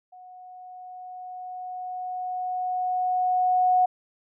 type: tone with level ramp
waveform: sine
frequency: 733 Hz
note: F#5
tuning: 16 cents flat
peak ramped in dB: -44 to -16 dBFS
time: 0.12-3.86 s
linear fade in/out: 10 ms
effects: none